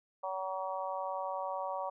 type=harmonic tone; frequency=189 Hz; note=F#3; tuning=37 cents sharp; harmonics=3 / 4 / 5 / 6; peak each=-39 / -40 / -39 / -42 dBFS; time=0.23-1.9 s; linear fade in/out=10 ms; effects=none